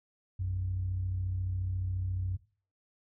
sine tone pair together, 58.33 / 92.6 Hz, A#1 / F#2, +2 / +2 cents, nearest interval minor sixth, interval 800 cents, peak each -39 / -30 dBFS, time 0.39-2.37 s, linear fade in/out 10 ms, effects noise-tail reverb RT60 0.4 s tail -18 dB re dry + tanh soft clip ceiling -24 dBFS

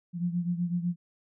sine beating tone pair, 173 / 181 Hz, F3 / F#3, -16 / -38 cents, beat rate 8 Hz, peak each -28 / -33 dBFS, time 0.13-0.96 s, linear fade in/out 50 ms, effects none

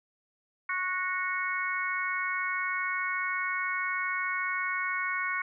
harmonic tone with a mistuned harmonic, 367.2 Hz, F#4, 13 cents flat, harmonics 3 / 4 / 5 / 6, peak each -34 / -34 / -35 / -33 dBFS, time 0.69-5.42 s, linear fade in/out 5 ms, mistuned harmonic 5, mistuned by +21 cents, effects none

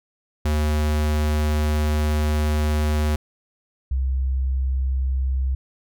square / sine tone pair in turn, 75.7 / 65.48 Hz, D#2 / C2, -47 / +2 cents, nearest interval minor third, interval 251 cents, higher first, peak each -19 dBFS, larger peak neither, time 0.45-3.16 / 3.91-5.55 s, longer first, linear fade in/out 5 ms, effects none

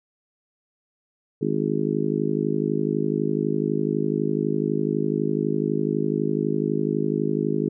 harmonic tone, 52 Hz, G#1, 3 cents sharp, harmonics 3 / 4 / 5 / 6 / 7 / 8, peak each -28 / -28 / -28 / -28 / -28 / -28 dBFS, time 1.41-7.69 s, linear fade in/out 10 ms, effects none

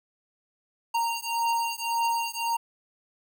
square beating tone pair, 926 / 927.8 Hz, A#5 / A#5, -12 / -8 cents, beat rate 1.8 Hz, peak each -29 / -29 dBFS, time 0.94-2.57 s, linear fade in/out 10 ms, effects none

